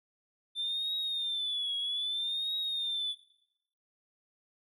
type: tone with vibrato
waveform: triangle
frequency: 3549 Hz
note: A7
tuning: 14 cents sharp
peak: -28 dBFS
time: 0.55-3.15 s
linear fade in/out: 50 ms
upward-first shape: triangle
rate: 0.62 Hz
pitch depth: 120 cents each way
effects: noise-tail reverb RT60 0.8 s tail -21 dB re dry + tanh soft clip ceiling -28 dBFS